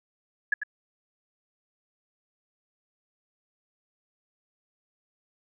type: tone with echo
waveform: sine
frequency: 1692 Hz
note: G#6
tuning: 32 cents sharp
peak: -19 dBFS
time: 0.52-0.54 s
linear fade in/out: 5 ms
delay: 95 ms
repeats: 1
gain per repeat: -9 dB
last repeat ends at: 0.635 s
effects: none